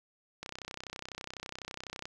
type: click train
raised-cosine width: 0.2 ms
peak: -23 dBFS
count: 53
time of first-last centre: 0.43-2.055 s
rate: 32 Hz
effects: none